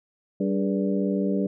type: harmonic tone with a mistuned harmonic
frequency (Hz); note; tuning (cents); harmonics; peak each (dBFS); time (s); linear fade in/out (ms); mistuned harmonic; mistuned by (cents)
97.3; G2; -12; 2 / 3 / 4 / 5 / 6; -24 / -28 / -30 / -32 / -34; 0.4-1.47; 5; 4; +93
effects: none